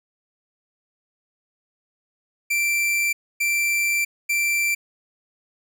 45% pulse tone bursts at uneven times, 2349 Hz, D7, in tune, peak -19 dBFS, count 3, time 2.5-3.13 / 3.4-4.05 / 4.29-4.75 s, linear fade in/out 10 ms, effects none

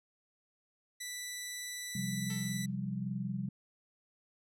10% pulse tone, 1975.5 Hz, B6, in tune, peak -30 dBFS, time 1-2.66 s, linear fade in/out 10 ms
sine chord, C suspended fourth, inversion none, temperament equal, 130.81 / 174.61 / 196 Hz, C3 / F3 / G3, 0 / 0 / 0 cents, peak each -39 / -40 / -37 dBFS, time 1.95-3.49 s, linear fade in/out 5 ms
5% pulse tone with exponential decay, 444.6 Hz, A4, 18 cents sharp, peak -35 dBFS, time 2.3-2.76 s, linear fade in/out 1 ms, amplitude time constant 98 ms
effects low-pass 12000 Hz 12 dB/octave

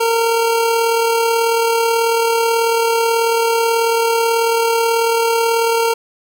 25% pulse tone with amplitude modulation, 459.5 Hz, A#4, 25 cents flat, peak -8 dBFS, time 0-5.94 s, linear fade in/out 10 ms, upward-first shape sine, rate 38.3 Hz, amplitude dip 30%, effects none

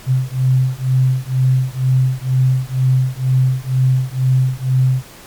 sine beating tone pair, 128.6 / 130.7 Hz, C3 / C3, -30 / -1 cents, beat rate 2.1 Hz, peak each -15 dBFS, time 0.06-5.03 s, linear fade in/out 50 ms, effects pink hiss -39 dBFS RMS until 5.26 s + MP3 96 kbps

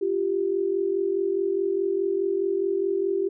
sine tone pair together, 347.2 / 392 Hz, F4 / G4, -10 / 0 cents, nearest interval major second, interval 210 cents, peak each -27 / -23 dBFS, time 0.01-3.29 s, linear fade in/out 10 ms, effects none

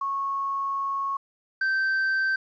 sine / triangle tone pair in turn, 1100 / 1555.6 Hz, C#6 / G6, -14 / -14 cents, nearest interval tritone, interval 600 cents, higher second, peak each -25 / -20 dBFS, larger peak second, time 0.01-1.17 / 1.61-2.36 s, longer first, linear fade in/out 5 ms, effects resampled to 16000 Hz + 10-bit

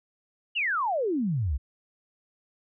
sine exponential sweep, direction down, 3000 to 59.8 Hz, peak -24 dBFS, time 0.55-1.58 s, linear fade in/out 20 ms, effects none

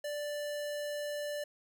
square tone, 587.3 Hz, D5, in tune, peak -36 dBFS, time 0.04-1.44 s, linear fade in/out 5 ms, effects none

